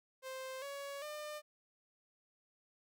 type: tone with pitch steps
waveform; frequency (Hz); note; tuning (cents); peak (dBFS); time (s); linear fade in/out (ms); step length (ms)
sawtooth; 523.3 / 560.9 / 601.1; C5 / C#5 / D5; 0 / +20 / +40; -39; 0.22-1.42; 50; 400
effects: none